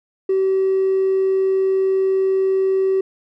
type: tone with hard clipping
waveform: sine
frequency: 382.7 Hz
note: G4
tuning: 42 cents flat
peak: -15 dBFS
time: 0.29-3.01 s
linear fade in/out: 5 ms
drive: 1 dB
effects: none